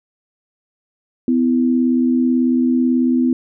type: tone pair together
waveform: sine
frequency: 251.4 / 329.6 Hz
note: B3 / E4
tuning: +31 / 0 cents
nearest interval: perfect fourth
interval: 469 cents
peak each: -13 / -20 dBFS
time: 1.28-3.33 s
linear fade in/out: 2 ms
effects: none